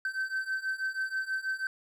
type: beating tone pair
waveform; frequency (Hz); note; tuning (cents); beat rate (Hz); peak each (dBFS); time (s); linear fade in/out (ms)
triangle; 1540 / 1546.2; G6 / G6; -31 / -24; 6.2; -33 / -31; 0.05-1.67; 2
effects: none